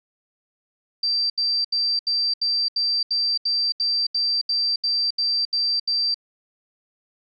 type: tone bursts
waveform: sine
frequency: 4690 Hz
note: D8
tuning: 3 cents flat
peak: -19 dBFS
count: 15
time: 1.03-6.144 s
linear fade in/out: 5 ms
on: 270 ms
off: 76 ms
effects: none